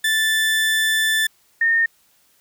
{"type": "tone pair in turn", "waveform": ["30% pulse", "sine"], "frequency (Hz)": [1760, 1829.6], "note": ["A6", "A#6"], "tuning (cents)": [0, -33], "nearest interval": "minor second", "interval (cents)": 67, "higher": "second", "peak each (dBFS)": -14, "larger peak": "neither", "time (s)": [[0.04, 1.27], [1.61, 1.86]], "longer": "first", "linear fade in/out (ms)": 5, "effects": ["white hiss -59 dBFS RMS until 2.4 s"]}